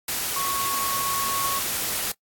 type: tone in noise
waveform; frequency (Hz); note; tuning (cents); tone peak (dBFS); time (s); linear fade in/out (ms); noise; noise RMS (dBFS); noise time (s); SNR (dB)
sine; 1105; C#6; -6; -26; 0.36-1.59; 5; white; -27; 0.08-2.12; -2
effects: noise-tail reverb RT60 0.1 s tail -24 dB re dry + AAC 64 kbps